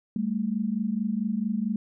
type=tone pair together; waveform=sine; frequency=199 / 223.5 Hz; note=G3 / A3; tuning=+26 / +27 cents; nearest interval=major second; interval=201 cents; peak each=-28 / -27 dBFS; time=0.16-1.76 s; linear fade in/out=2 ms; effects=none